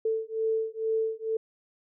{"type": "beating tone pair", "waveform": "sine", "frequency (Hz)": [442.8, 445], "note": ["A4", "A4"], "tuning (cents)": [11, 20], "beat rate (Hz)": 2.2, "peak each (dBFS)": -29, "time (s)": [0.05, 1.37], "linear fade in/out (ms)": 5, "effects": []}